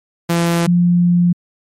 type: tone pair in turn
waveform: sawtooth / sine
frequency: 169.8 / 175.08 Hz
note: F3 / F3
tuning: -48 / +5 cents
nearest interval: minor second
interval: 53 cents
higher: second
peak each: -9 dBFS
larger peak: neither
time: 0.29-0.67 / 0.67-1.33 s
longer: second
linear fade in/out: 10 ms
effects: MP3 64 kbps